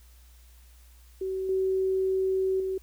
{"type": "tone with level steps", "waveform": "sine", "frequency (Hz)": 379.5, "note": "F#4", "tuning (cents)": 44, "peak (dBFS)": [-28, -23, -27], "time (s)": [1.21, 2.78], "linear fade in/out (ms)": 5, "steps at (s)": [1.49, 2.6], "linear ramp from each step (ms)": 2, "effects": ["added 60 Hz sine -51 dBFS peak until 2.82 s", "white hiss -61 dBFS RMS until 2.82 s"]}